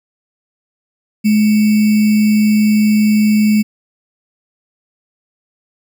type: tone with sample-and-hold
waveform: sine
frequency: 212.5 Hz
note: G#3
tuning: 40 cents sharp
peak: -8 dBFS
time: 1.24-3.63 s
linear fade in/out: 20 ms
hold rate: 2450 Hz
effects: none